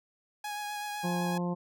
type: tone with vibrato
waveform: sawtooth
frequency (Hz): 831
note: G#5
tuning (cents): +1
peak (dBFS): -31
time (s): 0.44-1.38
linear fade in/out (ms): 5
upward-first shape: triangle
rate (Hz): 7.9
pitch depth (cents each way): 19
type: harmonic tone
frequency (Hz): 175.9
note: F3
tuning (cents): +13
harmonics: 1 / 2 / 3 / 4 / 5 / 6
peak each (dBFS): -30 / -38 / -39 / -44 / -41 / -44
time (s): 1.03-1.55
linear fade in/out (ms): 20
effects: none